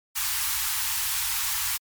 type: band-stop noise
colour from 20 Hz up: white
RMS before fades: -27 dBFS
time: 0.15-1.78 s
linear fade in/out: 20 ms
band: 110 to 820 Hz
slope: 96 dB/octave
effects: MP3 96 kbps